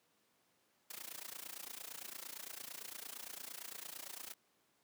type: noise with amplitude modulation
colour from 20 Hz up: white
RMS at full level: -45 dBFS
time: 0.9-4.34 s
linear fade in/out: 5 ms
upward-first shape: sine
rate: 28.8 Hz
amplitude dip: 90%
effects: pink hiss -75 dBFS RMS until 4.83 s + high-pass 200 Hz 12 dB/octave